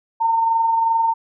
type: tone with amplitude modulation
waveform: sine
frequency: 910 Hz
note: A#5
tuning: 42 cents flat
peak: -13 dBFS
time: 0.2-1.14 s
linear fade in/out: 20 ms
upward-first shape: sine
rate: 22.7 Hz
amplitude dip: 35%
effects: none